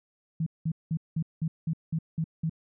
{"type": "tone bursts", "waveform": "sine", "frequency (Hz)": 161.1, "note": "E3", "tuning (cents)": -39, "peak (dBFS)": -25, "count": 9, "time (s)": [0.4, 2.496], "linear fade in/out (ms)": 5, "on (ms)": 64, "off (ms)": 190, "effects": []}